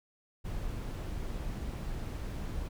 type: noise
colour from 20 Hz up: brown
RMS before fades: -37 dBFS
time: 0.44-2.69 s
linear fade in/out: 20 ms
effects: none